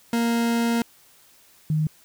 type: tone pair in turn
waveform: 40% pulse / sine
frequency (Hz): 233.1 / 154.7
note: A#3 / D#3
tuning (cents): 0 / -10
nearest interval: perfect fifth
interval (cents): 710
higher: first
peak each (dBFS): -19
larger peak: neither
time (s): 0.13-0.82 / 1.7-1.87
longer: first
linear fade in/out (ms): 2
effects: white hiss -55 dBFS RMS until 2.04 s